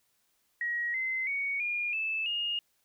sine tone with pitch steps, 1900 / 2060 / 2234 / 2422 / 2626 / 2847 Hz, A#6 / C7 / C#7 / D#7 / E7 / F7, +33 / -28 / +13 / -47 / -7 / +33 cents, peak -29 dBFS, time 0.61-2.59 s, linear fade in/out 2 ms, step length 330 ms, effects white hiss -73 dBFS RMS until 2.84 s

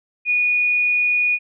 sine tone, 2458 Hz, D#7, 22 cents flat, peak -15 dBFS, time 0.25-1.39 s, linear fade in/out 50 ms, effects none

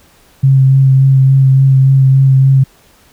sine tone with vibrato, 134.1 Hz, C3, 43 cents sharp, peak -4 dBFS, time 0.43-2.64 s, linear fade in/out 10 ms, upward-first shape sine, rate 3.5 Hz, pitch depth 16 cents each way, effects pink hiss -47 dBFS RMS until 3.12 s

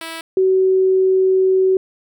5% pulse / sine tone pair in turn, 327.3 / 377.4 Hz, E4 / F#4, -12 / +34 cents, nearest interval major second, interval 246 cents, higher second, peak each -16 / -11 dBFS, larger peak second, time 0.01-0.21 / 0.37-1.77 s, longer second, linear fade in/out 2 ms, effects none

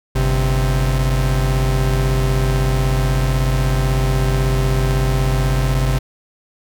45% pulse tone pair together, 48.96 / 130.7 Hz, G1 / C3, -1 / -1 cents, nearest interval octave + perfect fourth, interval 1700 cents, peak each -17 dBFS, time 0.15-5.99 s, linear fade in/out 10 ms, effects none

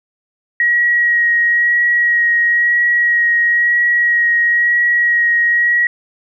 sine tone with vibrato, 1900 Hz, A#6, 33 cents sharp, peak -10 dBFS, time 0.6-5.87 s, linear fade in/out 2 ms, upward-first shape sine, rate 1 Hz, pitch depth 13 cents each way, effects none

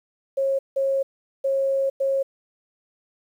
sine tone bursts at uneven times, 543 Hz, C#5, 36 cents flat, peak -19 dBFS, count 4, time 0.37-0.59 / 0.76-1.03 / 1.44-1.9 / 2-2.23 s, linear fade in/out 10 ms, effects 9-bit

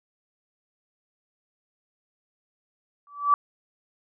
sine tone with exponential growth, 1154 Hz, D6, 31 cents flat, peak -12 dBFS, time 3.07-3.34 s, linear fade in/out 1 ms, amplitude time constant 57 ms, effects none

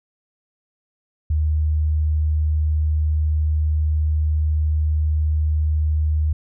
sine tone, 76.8 Hz, D#2, 22 cents flat, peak -16 dBFS, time 1.3-6.33 s, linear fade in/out 5 ms, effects none

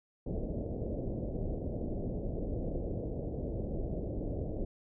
pink low-pass noise, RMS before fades -36 dBFS, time 0.26-4.65 s, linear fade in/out 5 ms, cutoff 620 Hz, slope 48 dB/octave, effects none

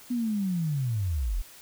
sine linear sweep, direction down, 249.5 to 33.84 Hz, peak -25 dBFS, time 0.1-1.42 s, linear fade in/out 10 ms, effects white hiss -50 dBFS RMS until 1.61 s

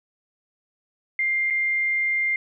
sine tone with dropouts, 2100 Hz, C7, 6 cents sharp, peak -20 dBFS, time 1.19-2.36 s, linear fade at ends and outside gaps 2 ms, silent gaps 1.502-1.506 s, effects none

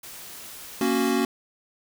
white noise, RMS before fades -41 dBFS, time 0.03-1.11 s, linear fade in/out 5 ms
square chord, F# major, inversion first, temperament equal, 233.1 / 277.2 / 370 Hz, A#3 / C#4 / F#4, 0 / 0 / 0 cents, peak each -26 dBFS, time 0.81-1.25 s, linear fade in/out 2 ms
effects none

